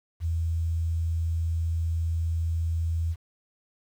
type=tone with quantisation; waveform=sine; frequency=82.6 Hz; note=E2; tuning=4 cents sharp; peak=-24 dBFS; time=0.2-3.16 s; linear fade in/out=50 ms; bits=9; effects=none